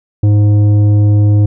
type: tone with tanh clipping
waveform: sine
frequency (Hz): 103.83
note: G#2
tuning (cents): 0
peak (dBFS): -7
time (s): 0.23-1.46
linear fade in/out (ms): 5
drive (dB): 9
effects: none